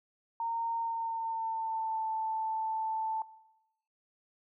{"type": "tone with pitch glide", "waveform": "sine", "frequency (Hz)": [920, 882.5], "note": ["A#5", "A5"], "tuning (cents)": [-23, 5], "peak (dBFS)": -31, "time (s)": [0.4, 3.22], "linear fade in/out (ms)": 2, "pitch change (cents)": -72, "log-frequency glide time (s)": [0.76, 2.07], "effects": ["noise-tail reverb RT60 0.9 s tail -19 dB re dry"]}